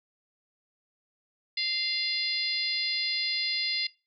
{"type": "harmonic tone", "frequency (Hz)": 695, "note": "F5", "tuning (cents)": -9, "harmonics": [3, 4, 5, 6, 7], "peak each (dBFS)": [-33, -36, -36, -31, -31], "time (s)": [1.57, 3.87], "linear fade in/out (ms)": 5, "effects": ["noise-tail reverb RT60 0.3 s tail -22 dB re dry", "MP3 96 kbps"]}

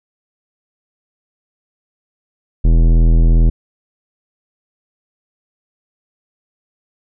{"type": "tone with tanh clipping", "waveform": "sine", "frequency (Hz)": 41.2, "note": "E1", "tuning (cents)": 0, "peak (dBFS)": -9, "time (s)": [2.64, 3.5], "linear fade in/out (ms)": 10, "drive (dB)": 16, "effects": []}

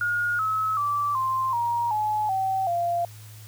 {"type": "tone with pitch steps", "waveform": "sine", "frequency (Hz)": [1431, 1289.7, 1162.3, 1047.6, 944.1, 850.9, 766.9, 691.1], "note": ["F6", "E6", "D6", "C6", "A#5", "G#5", "G5", "F5"], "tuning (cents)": [42, -38, -18, 2, 22, 42, -38, -18], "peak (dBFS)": -22, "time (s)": [0.01, 3.05], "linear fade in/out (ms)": 2, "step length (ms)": 380, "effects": ["added 107 Hz sine -42 dBFS peak until 3.47 s", "white hiss -50 dBFS RMS until 3.47 s"]}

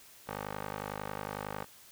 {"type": "tone with band-pass filter", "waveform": "15% pulse", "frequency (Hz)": 51, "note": "G#1", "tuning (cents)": -31, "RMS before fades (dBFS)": -40, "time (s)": [0.27, 1.65], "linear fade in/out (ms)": 20, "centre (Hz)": 1000, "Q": 0.99, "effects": ["white hiss -56 dBFS RMS until 1.91 s"]}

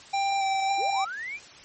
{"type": "tone with vibrato", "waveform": "square", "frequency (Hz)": 783, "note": "G5", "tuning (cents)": -2, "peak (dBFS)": -24, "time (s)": [0.13, 1.05], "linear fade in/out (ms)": 10, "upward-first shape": "square", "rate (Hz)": 1.8, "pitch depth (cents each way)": 15}
{"type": "linear sweep", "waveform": "sine", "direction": "up", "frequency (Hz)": [281.7, 2489], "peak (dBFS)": -32, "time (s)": [0.77, 1.4], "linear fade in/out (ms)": 50}
{"effects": ["white hiss -48 dBFS RMS until 1.64 s", "MP3 32 kbps"]}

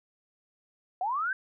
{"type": "linear sweep", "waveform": "sine", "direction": "up", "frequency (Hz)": [701, 1600], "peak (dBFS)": -27, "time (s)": [1.01, 1.33], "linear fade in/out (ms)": 2, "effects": []}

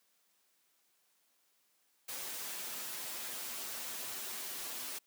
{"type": "noise with comb filter", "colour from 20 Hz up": "white", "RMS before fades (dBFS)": -42, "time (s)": [2.08, 4.99], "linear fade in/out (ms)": 10, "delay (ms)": 7.9, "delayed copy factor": 0.65, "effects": ["white hiss -74 dBFS RMS until 5.06 s", "high-pass 200 Hz 12 dB/octave"]}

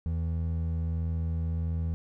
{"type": "tone pair together", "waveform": "triangle", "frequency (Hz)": [82.2, 163.64], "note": ["E2", "E3"], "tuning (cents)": [-4, -12], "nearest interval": "octave", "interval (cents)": 1192, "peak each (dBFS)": [-26, -33], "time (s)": [0.06, 1.94], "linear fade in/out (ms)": 0, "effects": []}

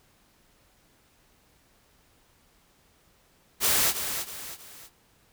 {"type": "noise with echo", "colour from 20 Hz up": "white", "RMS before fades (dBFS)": -23, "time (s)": [3.6, 3.94], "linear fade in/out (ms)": 50, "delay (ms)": 320, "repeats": 3, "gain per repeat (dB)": -8, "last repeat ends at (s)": 4.9, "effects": ["pink hiss -63 dBFS RMS until 5.32 s"]}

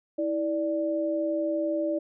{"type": "tone pair together", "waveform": "sine", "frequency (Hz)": [324.6, 587.3], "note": ["E4", "D5"], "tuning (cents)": [-27, 0], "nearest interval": "minor seventh", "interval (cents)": 1027, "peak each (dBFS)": [-28, -27], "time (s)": [0.18, 1.99], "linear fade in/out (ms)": 10, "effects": []}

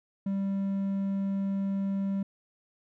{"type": "tone", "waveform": "triangle", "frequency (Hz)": 196, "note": "G3", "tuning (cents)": 0, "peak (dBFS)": -25, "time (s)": [0.26, 2.23], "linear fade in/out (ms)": 5, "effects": []}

